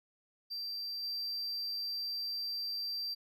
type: tone with level steps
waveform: triangle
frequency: 4699 Hz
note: D8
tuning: in tune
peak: -36 / -34 dBFS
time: 0.5-3.15 s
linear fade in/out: 20 ms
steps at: 1.03 s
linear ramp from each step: 2 ms
effects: none